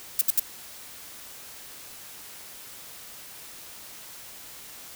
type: noise bursts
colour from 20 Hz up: violet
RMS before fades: -20 dBFS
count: 3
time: 0.19-0.396 s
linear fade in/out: 2 ms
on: 22 ms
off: 70 ms
effects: white hiss -44 dBFS RMS until 4.95 s